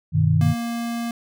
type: chord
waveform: sine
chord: G augmented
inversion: none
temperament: equal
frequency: 98 / 123.47 / 155.56 Hz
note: G2 / B2 / D#3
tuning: 0 / 0 / 0 cents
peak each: -20 / -22 / -17 dBFS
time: 0.12-0.55 s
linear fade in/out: 50 ms
type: tone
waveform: square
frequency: 234.1 Hz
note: A#3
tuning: 8 cents sharp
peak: -25 dBFS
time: 0.41-1.11 s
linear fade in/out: 2 ms
effects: none